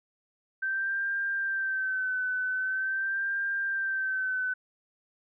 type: tone with vibrato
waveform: sine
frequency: 1550 Hz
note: G6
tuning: 20 cents flat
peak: -27 dBFS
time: 0.62-4.54 s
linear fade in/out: 10 ms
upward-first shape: sine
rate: 0.44 Hz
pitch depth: 48 cents each way
effects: none